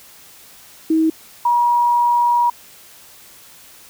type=tone pair in turn; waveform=sine; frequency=319.6 / 957.7 Hz; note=D#4 / A#5; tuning=+47 / +46 cents; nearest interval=octave + perfect fifth; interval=1899 cents; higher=second; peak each=-12 dBFS; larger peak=neither; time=0.9-1.1 / 1.45-2.5 s; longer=second; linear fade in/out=5 ms; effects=white hiss -44 dBFS RMS until 3.89 s